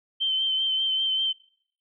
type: tone with vibrato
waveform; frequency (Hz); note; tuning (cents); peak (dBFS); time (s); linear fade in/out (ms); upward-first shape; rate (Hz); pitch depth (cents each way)
sine; 3104; G7; -18; -22; 0.2-1.33; 20; sine; 5.1; 25
effects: noise-tail reverb RT60 0.6 s tail -24 dB re dry